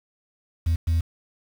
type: tone bursts at uneven times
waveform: sine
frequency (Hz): 82.41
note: E2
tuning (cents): 0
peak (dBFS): -16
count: 2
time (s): 0.66-0.76 / 0.87-1.01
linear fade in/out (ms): 10
effects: tanh soft clip ceiling -17 dBFS + 7-bit